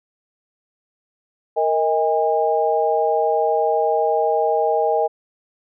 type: tone cluster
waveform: sine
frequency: 463.9 / 632 / 812 Hz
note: A#4 / D#5 / G#5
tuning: -8 / +27 / -39 cents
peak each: -20 dBFS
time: 1.56-5.08 s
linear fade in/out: 20 ms
effects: none